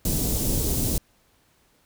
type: band-stop noise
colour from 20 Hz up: pink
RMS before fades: -24 dBFS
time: 0.05-0.98 s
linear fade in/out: 2 ms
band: 350 to 6900 Hz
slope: 12 dB/octave
effects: pink hiss -63 dBFS RMS until 1.85 s